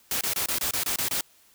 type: noise bursts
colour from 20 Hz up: white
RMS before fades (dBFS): -27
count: 9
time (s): 0.11-1.21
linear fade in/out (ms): 2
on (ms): 100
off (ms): 25
effects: white hiss -59 dBFS RMS until 1.54 s